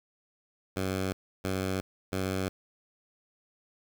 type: tone bursts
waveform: 10% pulse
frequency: 94.7 Hz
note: F#2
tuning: 41 cents sharp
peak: -21 dBFS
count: 3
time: 0.76-2.49 s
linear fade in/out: 10 ms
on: 370 ms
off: 310 ms
effects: 10-bit